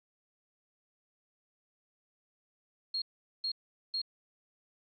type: tone bursts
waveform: sine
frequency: 4263 Hz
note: C8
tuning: 32 cents sharp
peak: -31 dBFS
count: 3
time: 2.94-4.017 s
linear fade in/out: 5 ms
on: 79 ms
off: 420 ms
effects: none